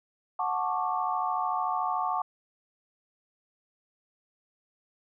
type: chord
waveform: sine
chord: D major seventh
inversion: first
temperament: just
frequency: 734.2 / 881 / 1101.2 / 1174.7 Hz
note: F#5 / A5 / C#6 / D6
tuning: -14 / +2 / -12 / 0 cents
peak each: -31 / -32 / -32 / -33 dBFS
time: 0.39-2.22 s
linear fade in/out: 5 ms
effects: none